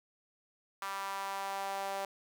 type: tone with high-pass filter sweep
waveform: sawtooth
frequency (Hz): 196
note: G3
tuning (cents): 0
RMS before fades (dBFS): -38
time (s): 0.82-2.05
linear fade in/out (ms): 2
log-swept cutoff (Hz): 1100 to 670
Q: 3.2
effects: none